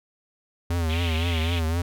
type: tone with vibrato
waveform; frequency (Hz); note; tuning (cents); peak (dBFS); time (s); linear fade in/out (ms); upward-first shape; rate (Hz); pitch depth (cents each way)
square; 83; E2; +12; -23; 0.7-1.82; 5; triangle; 3.9; 99
type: band-pass noise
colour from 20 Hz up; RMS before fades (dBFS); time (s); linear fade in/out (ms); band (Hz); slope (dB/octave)
white; -34; 0.89-1.6; 10; 2100 to 3500; 48
effects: none